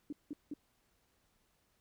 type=tone bursts; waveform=sine; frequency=293.1 Hz; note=D4; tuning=3 cents flat; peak=-38 dBFS; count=3; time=0.1-0.538 s; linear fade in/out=2 ms; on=26 ms; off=180 ms; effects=pink hiss -75 dBFS RMS until 1.8 s